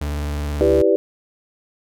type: tone with vibrato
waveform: 40% pulse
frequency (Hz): 73.42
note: D2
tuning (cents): 0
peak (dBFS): -21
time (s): 0.01-0.82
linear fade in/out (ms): 5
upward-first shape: square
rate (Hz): 19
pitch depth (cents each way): 36
type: chord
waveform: sine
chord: E minor seventh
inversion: none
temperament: equal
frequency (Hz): 329.6 / 392 / 493.9 / 587.3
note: E4 / G4 / B4 / D5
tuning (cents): 0 / 0 / 0 / 0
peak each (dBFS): -20 / -16 / -18 / -20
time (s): 0.61-0.96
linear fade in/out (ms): 0
effects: none